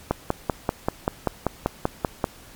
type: click train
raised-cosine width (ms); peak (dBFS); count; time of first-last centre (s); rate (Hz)
1; -6; 12; 0.11-2.242; 5.16
effects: pink hiss -47 dBFS RMS until 2.55 s + MP3 96 kbps